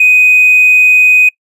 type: tone with hard clipping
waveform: sine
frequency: 2500 Hz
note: D#7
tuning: 8 cents sharp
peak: -4 dBFS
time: 0-1.29 s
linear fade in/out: 5 ms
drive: 1 dB
effects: noise-tail reverb RT60 0.1 s tail -25 dB re dry + resampled to 32000 Hz